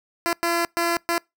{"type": "tone bursts at uneven times", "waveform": "10% pulse", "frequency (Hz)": 340, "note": "F4", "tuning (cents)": -46, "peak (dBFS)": -12, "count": 4, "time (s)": [[0.26, 0.33], [0.43, 0.65], [0.77, 0.97], [1.09, 1.18]], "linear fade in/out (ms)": 0, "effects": ["noise-tail reverb RT60 0.2 s tail -26 dB re dry"]}